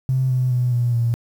triangle tone with pitch steps, 130.81 / 127.38 / 124.04 / 120.79 / 117.62 Hz, C3 / C3 / B2 / B2 / A#2, 0 / -46 / +8 / -38 / +16 cents, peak -12 dBFS, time 0.09-1.14 s, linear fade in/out 0 ms, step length 210 ms, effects tanh soft clip ceiling -14 dBFS + 8-bit

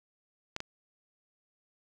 clicks, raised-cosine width 0.2 ms, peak -17 / -19 dBFS, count 2, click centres 0.564 / 0.604 s, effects none

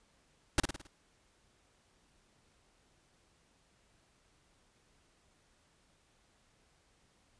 pink noise with echo, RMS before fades -25 dBFS, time 0.58-0.6 s, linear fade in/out 2 ms, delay 54 ms, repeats 5, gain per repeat -6 dB, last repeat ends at 0.87 s, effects pink hiss -70 dBFS RMS until 7.39 s + resampled to 22050 Hz

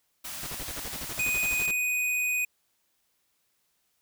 white band-stop noise, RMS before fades -38 dBFS, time 0.24-1.67 s, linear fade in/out 10 ms, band 350 to 530 Hz, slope 96 dB/octave
pink noise bursts, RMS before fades -38 dBFS, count 16, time 0.43-1.71 s, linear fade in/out 0 ms, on 35 ms, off 48 ms
square tone, 2489 Hz, D#7, in tune, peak -26 dBFS, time 1.19-2.45 s, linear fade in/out 5 ms
effects white hiss -73 dBFS RMS until 4.01 s

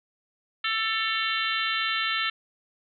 harmonic tone with a mistuned harmonic, 443.2 Hz, A4, 13 cents sharp, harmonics 3 / 4 / 5 / 6 / 7 / 8 / 9, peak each -30 / -31 / -32 / -33 / -33 / -34 / -35 dBFS, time 0.64-2.3 s, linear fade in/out 5 ms, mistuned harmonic 6, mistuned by +55 cents, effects none

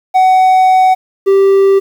triangle tone pair in turn, 749 / 391.1 Hz, F#5 / G4, +21 / -4 cents, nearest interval major seventh, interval 1125 cents, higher first, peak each -3 dBFS, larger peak neither, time 0.14-0.95 / 1.26-1.8 s, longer first, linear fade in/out 20 ms, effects 7-bit

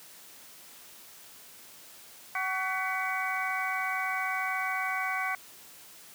harmonic tone with a mistuned harmonic, 376.2 Hz, F#4, 29 cents sharp, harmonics 2 / 3 / 4 / 5 / 6, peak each -35 / -35 / -35 / -35 / -35 dBFS, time 2.35-5.35 s, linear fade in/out 2 ms, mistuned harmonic 5, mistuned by +92 cents, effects white hiss -51 dBFS RMS until 6.14 s + high-pass 100 Hz 12 dB/octave

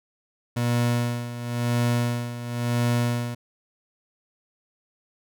30% pulse tone with tremolo, 120 Hz, B2, 49 cents flat, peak -17 dBFS, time 0.56-3.35 s, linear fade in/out 10 ms, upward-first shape sine, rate 0.96 Hz, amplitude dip 75%, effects none

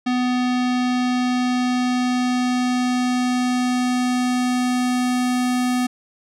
square tone with low-pass filter sweep, 249.4 Hz, B3, 17 cents sharp, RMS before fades -20 dBFS, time 0.06-5.87 s, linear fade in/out 10 ms, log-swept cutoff 4300 to 11000 Hz, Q 1, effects none

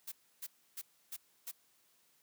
blue noise bursts, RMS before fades -43 dBFS, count 5, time 0.07-1.515 s, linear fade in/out 10 ms, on 49 ms, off 300 ms, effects white hiss -71 dBFS RMS until 2.22 s + high-pass 100 Hz 12 dB/octave

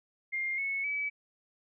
sine tone with pitch steps, 2115 / 2201 / 2290 Hz, C7 / C#7 / D7, +18 / -13 / -44 cents, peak -30 dBFS, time 0.32-1.1 s, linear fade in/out 20 ms, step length 260 ms, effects none

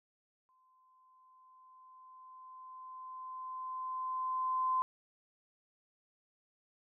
sine tone with exponential growth, 1032 Hz, C6, 24 cents flat, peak -28 dBFS, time 0.49-4.82 s, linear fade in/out 0 ms, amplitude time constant 940 ms, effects none

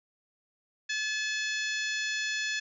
harmonic tone, 860 Hz, A5, 40 cents flat, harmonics 2 / 3 / 4 / 5 / 6 / 7 / 8, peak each -32 / -36 / -38 / -40 / -42 / -43 / -44 dBFS, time 0.89-2.6 s, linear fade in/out 10 ms, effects none

